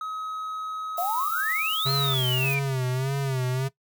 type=tone; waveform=triangle; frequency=1273 Hz; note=D#6; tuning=39 cents sharp; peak=-28 dBFS; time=0.01-2.14 s; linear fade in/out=2 ms
type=noise; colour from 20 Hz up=violet; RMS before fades=-35 dBFS; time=0.97-2.55 s; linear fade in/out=10 ms
type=exponential two-way sweep; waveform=sine; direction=up then down; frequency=672 to 4261 to 2327 Hz; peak=-25 dBFS; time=0.98-2.59 s; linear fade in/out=2 ms; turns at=1.91 s
type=tone with vibrato; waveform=square; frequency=132.6 Hz; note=C3; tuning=23 cents sharp; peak=-25 dBFS; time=1.85-3.69 s; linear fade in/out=20 ms; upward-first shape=sine; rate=1.7 Hz; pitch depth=84 cents each way
effects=noise-tail reverb RT60 0.1 s tail -18 dB re dry